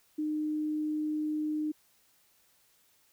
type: tone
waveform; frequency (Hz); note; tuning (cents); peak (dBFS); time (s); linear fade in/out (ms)
sine; 305.2; D#4; -33; -29; 0.18-1.72; 10
effects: white hiss -67 dBFS RMS until 3.12 s